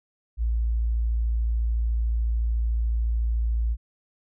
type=tone; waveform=sine; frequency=56.9 Hz; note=A#1; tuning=41 cents flat; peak=-21 dBFS; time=0.37-3.77 s; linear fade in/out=50 ms; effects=none